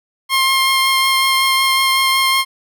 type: tone with vibrato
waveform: 15% pulse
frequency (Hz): 1065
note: C6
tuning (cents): +30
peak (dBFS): -6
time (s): 0.29-2.45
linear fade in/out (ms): 50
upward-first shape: triangle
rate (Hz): 5.4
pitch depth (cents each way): 12
effects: none